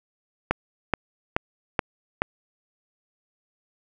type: click train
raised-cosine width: 0.5 ms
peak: -5 dBFS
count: 5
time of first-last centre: 0.51-2.219 s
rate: 2.34 Hz
effects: none